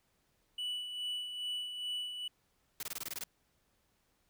triangle tone with tremolo, 2960 Hz, F#7, in tune, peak -33 dBFS, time 0.58-2.28 s, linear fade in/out 5 ms, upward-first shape sine, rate 2.4 Hz, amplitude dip 50%
white noise bursts, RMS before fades -40 dBFS, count 9, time 2.8-3.238 s, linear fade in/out 2 ms, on 30 ms, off 21 ms
effects pink hiss -75 dBFS RMS until 4.29 s

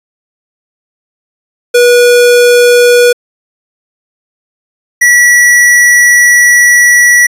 square tone pair in turn, 485.5 / 1942 Hz, B4 / B6, -30 / -30 cents, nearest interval 2 octaves, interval 2400 cents, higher second, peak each -3 dBFS, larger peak neither, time 1.74-3.13 / 5.01-7.27 s, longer second, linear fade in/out 10 ms, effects resampled to 32000 Hz

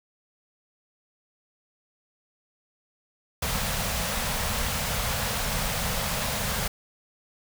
pink band-stop noise, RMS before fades -28 dBFS, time 3.42-6.68 s, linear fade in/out 5 ms, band 230 to 460 Hz, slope 48 dB/octave, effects none

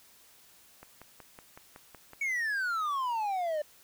click train, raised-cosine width 0.5 ms, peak -32 dBFS, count 8, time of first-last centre 0.83-2.134 s, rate 5.37 Hz
triangle exponential sweep, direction down, 2257 to 587.3 Hz, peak -27 dBFS, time 2.21-3.62 s, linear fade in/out 5 ms
effects white hiss -59 dBFS RMS until 3.83 s

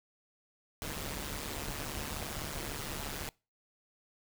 pink noise with amplitude modulation, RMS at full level -36 dBFS, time 0.82-3.29 s, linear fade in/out 0 ms, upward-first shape sine, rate 146 Hz, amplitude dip 75%, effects noise-tail reverb RT60 0.3 s tail -24 dB re dry

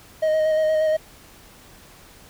triangle tone with vibrato, 625 Hz, D#5, 8 cents sharp, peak -15 dBFS, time 0.22-0.97 s, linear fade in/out 10 ms, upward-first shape square, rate 8.5 Hz, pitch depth 15 cents each way, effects pink hiss -48 dBFS RMS until 2.29 s

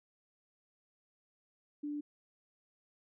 sine tone, 293.7 Hz, D4, in tune, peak -36 dBFS, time 1.83-2.01 s, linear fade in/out 10 ms, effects none

